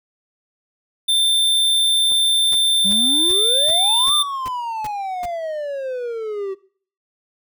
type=tone; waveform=square; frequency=3569 Hz; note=A7; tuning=24 cents sharp; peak=-15 dBFS; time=1.08-4.23 s; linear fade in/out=10 ms
type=clicks; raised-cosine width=1 ms; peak=-26 / -24 dBFS; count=2; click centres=2.112 / 2.122 s
type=noise bursts; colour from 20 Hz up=pink; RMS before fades=-34 dBFS; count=8; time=2.52-5.256 s; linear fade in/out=2 ms; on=27 ms; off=360 ms
type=exponential two-way sweep; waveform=triangle; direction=up then down; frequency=185 to 1200 to 378.9 Hz; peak=-21 dBFS; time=2.84-6.55 s; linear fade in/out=20 ms; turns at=4.14 s
effects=noise-tail reverb RT60 0.5 s tail -20 dB re dry